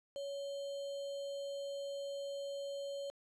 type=tone with sample-and-hold; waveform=sine; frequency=560 Hz; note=C#5; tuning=18 cents sharp; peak=-39 dBFS; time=0.16-3.1 s; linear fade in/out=0 ms; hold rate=3675 Hz; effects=low-pass 7000 Hz 12 dB/octave